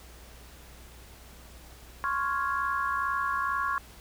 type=chord; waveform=sine; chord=Db major seventh; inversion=third; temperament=equal; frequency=1046.5 / 1108.7 / 1396.9 / 1661.2 Hz; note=C6 / Db6 / F6 / Ab6; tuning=0 / 0 / 0 / 0 cents; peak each=-35 / -29 / -33 / -34 dBFS; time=2.04-3.78 s; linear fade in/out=0 ms; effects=added 60 Hz sine -50 dBFS peak until 4 s + pink hiss -52 dBFS RMS until 4 s